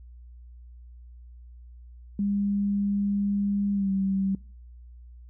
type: tone with pitch glide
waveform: sine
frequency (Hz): 201.5 to 193.52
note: G3 to G3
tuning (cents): +48 to -22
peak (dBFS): -23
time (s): 2.19-4.35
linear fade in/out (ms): 2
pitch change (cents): -70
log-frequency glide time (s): 3.73-3.9
effects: noise-tail reverb RT60 0.5 s tail -25 dB re dry + added 60 Hz sine -44 dBFS peak until 5.29 s